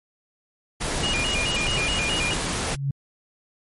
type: noise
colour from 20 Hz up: pink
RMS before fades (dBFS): -26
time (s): 0.8-2.76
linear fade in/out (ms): 20
type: tone with vibrato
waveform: sine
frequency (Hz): 2637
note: E7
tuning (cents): 0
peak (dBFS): -24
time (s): 1.03-2.34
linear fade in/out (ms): 5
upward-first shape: square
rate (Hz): 4.7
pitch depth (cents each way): 150
type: tone with exponential growth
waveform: sine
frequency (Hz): 138.59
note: C#3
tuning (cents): 0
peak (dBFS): -19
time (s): 2.4-2.91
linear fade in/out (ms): 5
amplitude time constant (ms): 110
effects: MP3 48 kbps